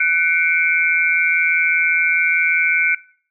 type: tone cluster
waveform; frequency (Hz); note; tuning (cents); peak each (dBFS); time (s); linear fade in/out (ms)
sine; 1499 / 2167 / 2332; F#6 / C#7 / D7; +22 / -40 / -13; -18; 0-2.95; 5
effects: noise-tail reverb RT60 0.5 s tail -21 dB re dry

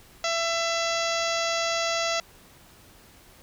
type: harmonic tone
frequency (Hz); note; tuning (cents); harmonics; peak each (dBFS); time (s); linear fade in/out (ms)
669; E5; +25; 1 / 2 / 3 / 4 / 5 / 6 / 7 / 8 / 9 / 10; -28 / -31 / -33 / -34 / -35 / -36 / -36 / -37 / -38 / -38; 0.24-2.2; 2
effects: pink hiss -53 dBFS RMS until 3.42 s

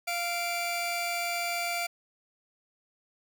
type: tone pair together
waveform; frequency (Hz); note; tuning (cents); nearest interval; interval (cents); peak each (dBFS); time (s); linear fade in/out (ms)
sawtooth; 695.4 / 2339; F5 / D7; -8 / -8; octave + major sixth; 2100; -28 / -29; 0.07-1.87; 10
effects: none

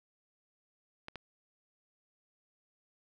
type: clicks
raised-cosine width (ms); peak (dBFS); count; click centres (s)
0.3; -26; 2; 1.084 / 1.157
effects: none

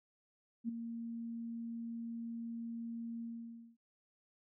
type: tone with ADSR envelope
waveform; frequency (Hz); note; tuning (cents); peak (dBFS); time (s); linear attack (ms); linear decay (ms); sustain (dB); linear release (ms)
sine; 231.4; A#3; -13; -32; 0.64-3.77; 47; 9; -8; 550
effects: none

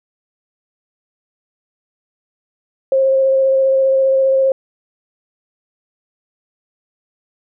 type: tone with vibrato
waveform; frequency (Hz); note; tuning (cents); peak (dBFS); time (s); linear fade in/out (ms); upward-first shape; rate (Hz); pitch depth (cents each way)
sine; 534; C5; +35; -10; 2.92-4.52; 2; square; 15; 9
effects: none

